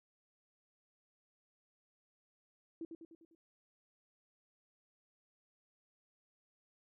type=tone with echo; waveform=sine; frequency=329.6 Hz; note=E4; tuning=in tune; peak=-40 dBFS; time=2.81-2.85 s; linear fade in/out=2 ms; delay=100 ms; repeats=5; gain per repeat=-5 dB; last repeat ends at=3.35 s; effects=none

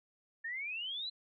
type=exponential sweep; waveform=sine; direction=up; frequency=1776 to 4103 Hz; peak=-37 dBFS; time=0.44-1.1 s; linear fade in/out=10 ms; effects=none

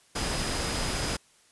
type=tone in noise; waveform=sine; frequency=4978 Hz; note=D#8; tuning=in tune; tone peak=-39 dBFS; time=0.15-1.17 s; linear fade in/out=10 ms; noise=pink; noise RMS=-30 dBFS; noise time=0.15-1.17 s; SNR=-12 dB; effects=white hiss -61 dBFS RMS until 1.51 s + resampled to 24000 Hz

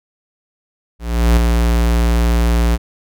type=tone with ADSR envelope; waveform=square; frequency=58.27 Hz; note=A#1; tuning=in tune; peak=-8 dBFS; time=0.99-2.78 s; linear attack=380 ms; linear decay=6 ms; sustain=-4 dB; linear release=37 ms; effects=none

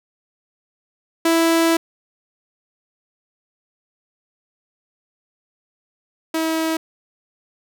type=tone pair in turn; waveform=sawtooth; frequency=330 / 322.1 Hz; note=E4 / E4; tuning=+2 / -40 cents; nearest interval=unison; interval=42 cents; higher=first; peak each=-10 / -15 dBFS; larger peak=first; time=1.25-1.77 / 6.34-6.77 s; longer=first; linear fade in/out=5 ms; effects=none

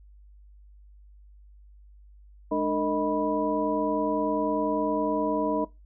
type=tone cluster; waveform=sine; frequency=209.2 / 299 / 455.9 / 625 / 982 Hz; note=G#3 / D4 / A#4 / D#5 / B5; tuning=+13 / +31 / -39 / +8 / -10 cents; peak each=-34 / -27 / -30 / -29 / -31 dBFS; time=2.51-5.65 s; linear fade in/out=10 ms; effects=noise-tail reverb RT60 0.2 s tail -19 dB re dry + added 50 Hz sine -49 dBFS peak until 5.85 s

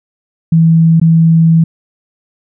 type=tone with dropouts; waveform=sine; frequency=163.7 Hz; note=E3; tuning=12 cents flat; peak=-4 dBFS; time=0.52-1.64 s; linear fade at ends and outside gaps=5 ms; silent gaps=0.999-1.014 s; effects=none

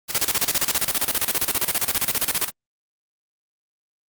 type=noise with tremolo; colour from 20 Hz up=white; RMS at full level=-20 dBFS; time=0.08-2.51 s; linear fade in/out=50 ms; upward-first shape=square; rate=15 Hz; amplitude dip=80%; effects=Opus 48 kbps

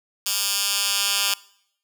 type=tone with high-pass filter sweep; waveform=10% pulse; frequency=199.9 Hz; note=G3; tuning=34 cents sharp; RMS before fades=-23 dBFS; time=0.26-1.34 s; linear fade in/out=2 ms; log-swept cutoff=4600 to 3000 Hz; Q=0.87; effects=noise-tail reverb RT60 0.7 s tail -21 dB re dry

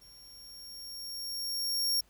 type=tone with level ramp; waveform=sawtooth; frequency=5540 Hz; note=F8; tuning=15 cents flat; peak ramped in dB=-51 to -23 dBFS; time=0.01-2.01 s; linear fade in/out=10 ms; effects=added 50 Hz sine -66 dBFS peak until 2.09 s + pink hiss -66 dBFS RMS until 2.09 s

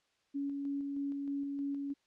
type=tone with tremolo; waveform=sine; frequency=280.7 Hz; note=C#4; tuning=22 cents sharp; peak=-33 dBFS; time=0.34-1.94 s; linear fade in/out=20 ms; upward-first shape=square; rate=3.2 Hz; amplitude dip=25%; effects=white hiss -75 dBFS RMS until 2.06 s + low-pass 5000 Hz 12 dB/octave

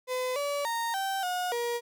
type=tone with pitch steps; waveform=35% pulse; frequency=507 / 573 / 926 / 777 / 723 / 475.3 Hz; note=B4 / D5 / A#5 / G5 / F#5 / A#4; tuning=+45 / -43 / -12 / -16 / -40 / +34 cents; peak=-27 dBFS; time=0.07-1.81 s; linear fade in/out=50 ms; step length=290 ms; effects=none

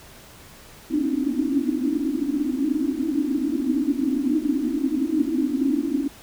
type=band-pass noise; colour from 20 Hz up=white; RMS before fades=-23 dBFS; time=0.9-6.08 s; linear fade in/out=5 ms; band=250 to 320 Hz; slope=96 dB/octave; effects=pink hiss -46 dBFS RMS until 6.22 s

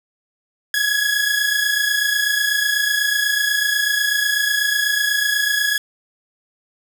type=tone pair together; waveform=sawtooth; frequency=1661 / 1689.1 Hz; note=G#6 / G#6; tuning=0 / +29 cents; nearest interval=unison; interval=29 cents; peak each=-16 dBFS; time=0.74-5.78 s; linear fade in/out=2 ms; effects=none

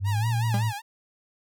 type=exponential two-way sweep; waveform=sine; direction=up then down; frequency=96 to 116.54 to 109.7 Hz; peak=-22 dBFS; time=0-0.73 s; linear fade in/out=50 ms; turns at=0.31 s
type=tone with vibrato; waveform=sawtooth; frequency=880 Hz; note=A5; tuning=in tune; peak=-28 dBFS; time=0.04-0.82 s; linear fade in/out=50 ms; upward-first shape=sine; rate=5.3 Hz; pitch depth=160 cents each way
type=tone with exponential decay; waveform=45% pulse; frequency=200.7 Hz; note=G3; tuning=41 cents sharp; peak=-24 dBFS; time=0.54-0.7 s; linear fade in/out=2 ms; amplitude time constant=34 ms
effects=none

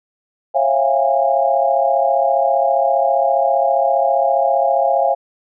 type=tone cluster; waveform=sine; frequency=544 / 669 / 704 / 816 Hz; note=C#5 / E5 / F5 / G#5; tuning=-33 / +25 / +14 / -31 cents; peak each=-18 dBFS; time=0.54-5.15 s; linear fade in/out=20 ms; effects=none

